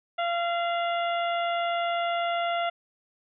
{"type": "harmonic tone with a mistuned harmonic", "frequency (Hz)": 687, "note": "F5", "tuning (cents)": -29, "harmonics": [1, 2, 3, 4, 5], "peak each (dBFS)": [-26, -32, -36, -38, -40], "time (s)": [0.18, 2.7], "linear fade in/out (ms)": 10, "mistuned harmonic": 4, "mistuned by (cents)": 45, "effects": []}